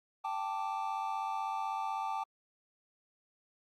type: chord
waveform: triangle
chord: G suspended second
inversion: none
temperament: equal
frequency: 784 / 880 / 1174.7 Hz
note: G5 / A5 / D6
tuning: 0 / 0 / 0 cents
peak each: -36 / -35 / -38 dBFS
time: 0.24-2.24 s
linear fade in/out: 10 ms
effects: Opus 48 kbps